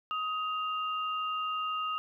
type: tone pair together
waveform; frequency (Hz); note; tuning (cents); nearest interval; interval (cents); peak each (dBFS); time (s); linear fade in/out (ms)
sine; 1256.1 / 2794; D#6 / F7; +16 / 0; octave + major second; 1384; -31 / -38; 0.11-1.98; 0
effects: none